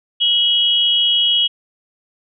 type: tone pair together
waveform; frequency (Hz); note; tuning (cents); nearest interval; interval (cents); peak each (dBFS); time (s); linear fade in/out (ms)
sine; 2931 / 3285; F#7 / G#7; -17 / -20; major second; 197; -15; 0.2-1.48; 20
effects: none